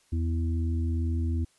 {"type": "harmonic tone", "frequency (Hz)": 82.41, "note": "E2", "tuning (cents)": 0, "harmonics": [1, 3, 4], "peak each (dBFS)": [-25, -35, -39], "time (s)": [0.12, 1.45], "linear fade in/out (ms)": 10, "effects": ["white hiss -65 dBFS RMS until 1.58 s", "resampled to 24000 Hz"]}